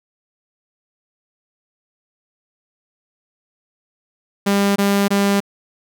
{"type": "tone bursts", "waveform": "sawtooth", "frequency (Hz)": 200, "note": "G3", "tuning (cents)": 35, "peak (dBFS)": -10, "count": 3, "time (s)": [4.46, 5.404], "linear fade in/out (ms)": 10, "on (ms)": 300, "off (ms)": 22, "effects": []}